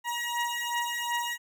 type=beating tone pair; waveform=20% pulse; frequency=951 / 953.7 Hz; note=A#5 / A#5; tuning=+34 / +39 cents; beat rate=2.7 Hz; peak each=-27 dBFS; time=0.04-1.38 s; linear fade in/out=50 ms; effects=none